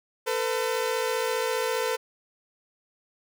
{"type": "tone pair together", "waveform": "sawtooth", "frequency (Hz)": [449, 504], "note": ["A4", "B4"], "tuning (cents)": [35, 35], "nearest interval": "major second", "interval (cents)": 200, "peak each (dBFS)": -24, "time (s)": [0.26, 1.97], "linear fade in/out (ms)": 20, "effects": []}